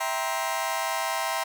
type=chord; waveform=sawtooth; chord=C dominant seventh; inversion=first; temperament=just; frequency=654.1 / 784.9 / 941.9 / 1046.5 Hz; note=E5 / G5 / Bb5 / C6; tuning=-14 / +2 / +18 / 0 cents; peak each=-28 dBFS; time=0-1.44 s; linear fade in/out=10 ms; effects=none